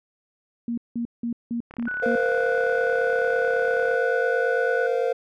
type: tone bursts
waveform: sine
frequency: 235.3 Hz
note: A#3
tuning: 16 cents sharp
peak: -24 dBFS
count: 6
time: 0.68-2.156 s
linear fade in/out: 2 ms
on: 96 ms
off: 180 ms
type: click train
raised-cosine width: 0.5 ms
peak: -26 dBFS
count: 78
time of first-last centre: 1.71-3.942 s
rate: 34.5 Hz
type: tone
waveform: sine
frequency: 1480 Hz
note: F#6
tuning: in tune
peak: -26 dBFS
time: 1.87-4.87 s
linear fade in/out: 5 ms
type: chord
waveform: triangle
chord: Bb suspended second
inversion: none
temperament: equal with one note detuned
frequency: 466.2 / 515.2 / 698.5 Hz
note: Bb4 / C5 / F5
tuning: 0 / -27 / 0 cents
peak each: -22 / -22 / -28 dBFS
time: 2.02-5.13 s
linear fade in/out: 10 ms
effects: none